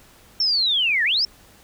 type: linear two-way sweep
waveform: sine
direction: down then up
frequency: 5450 to 1694 to 5450 Hz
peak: -17 dBFS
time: 0.4-1.25 s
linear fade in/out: 2 ms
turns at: 1.04 s
effects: pink hiss -51 dBFS RMS until 1.63 s